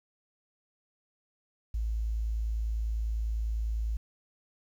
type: tone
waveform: sine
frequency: 55 Hz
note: A1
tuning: in tune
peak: -28 dBFS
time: 1.74-3.97 s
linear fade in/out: 5 ms
effects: 10-bit